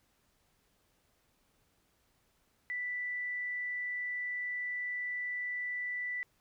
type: tone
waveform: sine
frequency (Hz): 1975.5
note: B6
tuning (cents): 0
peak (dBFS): -34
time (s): 2.7-6.23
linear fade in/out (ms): 0
effects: pink hiss -73 dBFS RMS until 6.4 s